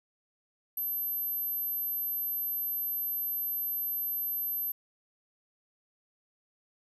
sine tone, 12380 Hz, G9, 23 cents flat, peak -30 dBFS, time 0.77-4.72 s, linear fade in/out 5 ms, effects none

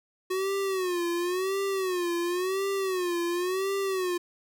square tone with vibrato, 367.8 Hz, F#4, 10 cents flat, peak -27 dBFS, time 0.3-4.18 s, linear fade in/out 10 ms, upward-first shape sine, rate 0.94 Hz, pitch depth 120 cents each way, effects none

